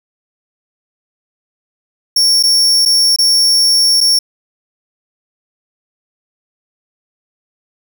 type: tone with dropouts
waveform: 40% pulse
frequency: 5490 Hz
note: F8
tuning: 31 cents flat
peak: -7 dBFS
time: 2.16-4.19 s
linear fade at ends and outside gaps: 5 ms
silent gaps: 2.428-2.435 / 2.853-2.858 / 3.162-3.186 / 4.006-4.01 s
effects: none